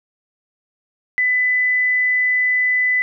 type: tone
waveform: sine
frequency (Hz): 2000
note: B6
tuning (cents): +21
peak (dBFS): -14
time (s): 1.18-3.02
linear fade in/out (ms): 0
effects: none